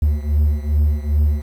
triangle beating tone pair, 73.42 / 75.92 Hz, D2 / D#2, 0 / -42 cents, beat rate 2.5 Hz, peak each -14 / -17 dBFS, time 0.02-1.42 s, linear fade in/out 5 ms, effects 8-bit

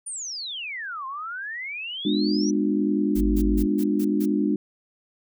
sine exponential two-way sweep, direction down then up, 9650 to 1036 to 6000 Hz, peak -30 dBFS, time 0.06-2.51 s, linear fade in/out 10 ms, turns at 1.06 s
sine chord, G# diminished seventh, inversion none, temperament just, 207.7 / 249.2 / 299 / 358.8 Hz, G#3 / B3 / D4 / F4, 0 / +16 / +31 / +47 cents, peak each -24 / -29 / -23 / -29 dBFS, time 2.05-4.56 s, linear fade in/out 5 ms
blue noise bursts, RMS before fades -39 dBFS, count 6, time 3.15-4.26 s, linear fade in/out 10 ms, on 60 ms, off 150 ms
sine tone, 51.3 Hz, G#1, 21 cents flat, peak -22 dBFS, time 3.15-3.67 s, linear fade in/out 50 ms
effects none

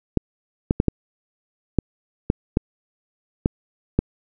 clicks, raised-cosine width 3 ms, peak -3 dBFS, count 9, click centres 0.173 / 0.709 / 0.801 / 0.883 / 1.787 / 2.301 / 2.571 / 3.459 / 3.99 s, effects none

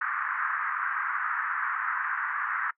pink band-pass noise, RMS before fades -30 dBFS, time 0.01-2.71 s, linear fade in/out 5 ms, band 1100 to 1800 Hz, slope 48 dB/octave, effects noise-tail reverb RT60 0.1 s tail -22 dB re dry

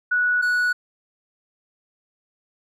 sine / triangle tone pair in turn, 1470 / 1470 Hz, F#6 / F#6, -12 / -12 cents, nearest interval unison, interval 0 cents, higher neither, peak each -17 / -16 dBFS, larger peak second, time 0.11-0.42 / 0.42-0.73 s, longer neither, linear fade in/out 10 ms, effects none

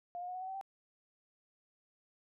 sine tone with pitch steps, 704 / 715.9 / 728 / 740.3 / 752.8 / 765.5 / 778.4 Hz, F5 / F5 / F#5 / F#5 / F#5 / G5 / G5, +14 / +43 / -28 / +1 / +30 / -41 / -12 cents, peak -39 dBFS, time 0.15-0.612 s, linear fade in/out 0 ms, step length 66 ms, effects none

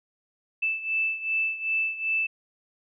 sine beating tone pair, 2637 / 2639.6 Hz, E7 / E7, 0 / +2 cents, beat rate 2.6 Hz, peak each -26 / -30 dBFS, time 0.62-2.27 s, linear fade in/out 10 ms, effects none

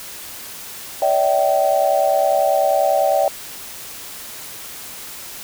sine tone cluster, 573 / 643 / 771 Hz, D5 / E5 / G5, -43 / -43 / -29 cents, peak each -18 dBFS, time 1.02-3.28 s, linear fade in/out 2 ms, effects white hiss -34 dBFS RMS until 5.43 s

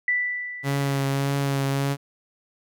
sine tone with exponential decay, 1975.5 Hz, B6, in tune, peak -18 dBFS, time 0.08-1.42 s, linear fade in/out 2 ms, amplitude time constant 290 ms
sawtooth tone with vibrato, 138.59 Hz, C#3, in tune, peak -18 dBFS, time 0.63-1.97 s, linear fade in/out 50 ms, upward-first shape triangle, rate 1.7 Hz, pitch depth 22 cents each way
effects none

